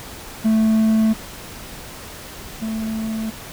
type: tone pair in turn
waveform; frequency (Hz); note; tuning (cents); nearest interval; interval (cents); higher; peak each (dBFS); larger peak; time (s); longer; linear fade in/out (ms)
triangle; 220 / 220.8; A3 / A3; 0 / +6; unison; 6; second; -11 / -20; first; 0.44-1.14 / 2.61-3.31; neither; 20
effects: pink hiss -36 dBFS RMS until 3.52 s